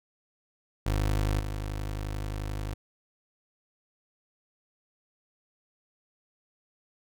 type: tone with level steps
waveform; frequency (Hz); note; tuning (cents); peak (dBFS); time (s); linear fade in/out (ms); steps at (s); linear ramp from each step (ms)
25% pulse; 51.4; G#1; -17; -21 / -28; 0.86-2.74; 5; 1.4; 5
effects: none